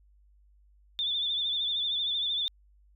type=tone with vibrato; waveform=sine; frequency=3533 Hz; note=A7; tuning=6 cents sharp; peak=-27 dBFS; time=0.99-2.48 s; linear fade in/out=0 ms; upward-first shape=sine; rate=13 Hz; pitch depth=56 cents each way; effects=added 50 Hz sine -58 dBFS peak until 2.95 s